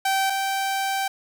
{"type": "tone pair in turn", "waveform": "sawtooth", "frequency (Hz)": [775, 778.5], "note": ["G5", "G5"], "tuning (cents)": [-20, -12], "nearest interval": "unison", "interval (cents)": 8, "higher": "second", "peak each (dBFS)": [-16, -19], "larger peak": "first", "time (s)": [[0.05, 0.3], [0.3, 1.08]], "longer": "second", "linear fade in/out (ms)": 5, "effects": []}